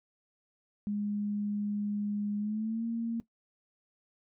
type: tone with pitch glide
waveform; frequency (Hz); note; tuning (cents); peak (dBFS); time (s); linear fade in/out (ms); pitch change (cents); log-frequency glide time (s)
sine; 206.3 to 230.2; G#3 to A#3; -11 to -22; -30; 0.87-3.2; 0; +189; 2.38-2.85
effects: noise-tail reverb RT60 0.1 s tail -17 dB re dry